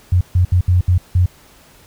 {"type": "tone bursts at uneven times", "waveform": "sine", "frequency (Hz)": 90, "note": "F#2", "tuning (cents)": -47, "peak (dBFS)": -9, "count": 6, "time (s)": [[0.12, 0.21], [0.35, 0.45], [0.52, 0.61], [0.68, 0.81], [0.88, 0.98], [1.15, 1.26]], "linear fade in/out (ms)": 5, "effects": ["pink hiss -47 dBFS RMS until 1.86 s"]}